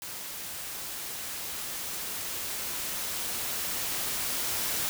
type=noise with level ramp; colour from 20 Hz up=white; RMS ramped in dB=-39 to -30 dBFS; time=0.02-4.89 s; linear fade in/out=0 ms; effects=none